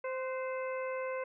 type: harmonic tone with a mistuned harmonic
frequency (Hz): 520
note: C5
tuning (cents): -11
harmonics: 1 / 2 / 3 / 4 / 5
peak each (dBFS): -35 / -42 / -47 / -46 / -50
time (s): 0.04-1.24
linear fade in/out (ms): 5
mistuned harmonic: 3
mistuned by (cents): -44
effects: none